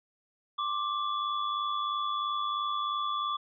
sine tone cluster, 1071 / 1174 / 3428 Hz, C6 / D6 / A7, +40 / -1 / -46 cents, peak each -37 / -30 / -37 dBFS, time 0.58-3.37 s, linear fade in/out 10 ms, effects none

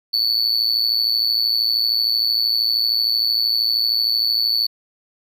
triangle tone with amplitude modulation, 4463 Hz, C#8, 11 cents sharp, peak -11 dBFS, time 0.13-4.67 s, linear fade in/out 10 ms, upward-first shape sine, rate 113 Hz, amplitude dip 90%, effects none

